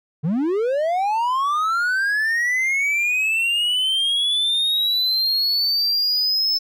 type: linear sweep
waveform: triangle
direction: up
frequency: 137.3 to 5274 Hz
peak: -16 dBFS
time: 0.23-6.59 s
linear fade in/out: 20 ms
effects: none